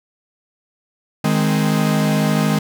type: chord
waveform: 45% pulse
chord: Ab major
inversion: second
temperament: equal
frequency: 155.56 / 207.7 / 261.6 Hz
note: Eb3 / Ab3 / C4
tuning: 0 / 0 / 0 cents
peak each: -18 / -18 / -23 dBFS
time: 1.24-2.59 s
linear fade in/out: 5 ms
effects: none